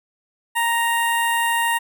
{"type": "tone with notch filter", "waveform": "15% pulse", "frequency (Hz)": 932.3, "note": "A#5", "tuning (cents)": 0, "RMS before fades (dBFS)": -20, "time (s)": [0.55, 1.79], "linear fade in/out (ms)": 20, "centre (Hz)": 4600, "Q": 0.61, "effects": []}